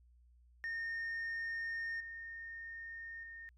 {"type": "tone with level steps", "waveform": "sine", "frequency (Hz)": 1832, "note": "A#6", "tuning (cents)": -31, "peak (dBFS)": [-35, -44, -47], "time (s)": [0.64, 3.49], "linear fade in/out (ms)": 0, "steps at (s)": [2, 3.23], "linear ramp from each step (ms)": 5, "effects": ["tanh soft clip ceiling -36 dBFS", "added 60 Hz sine -62 dBFS peak until 3.57 s"]}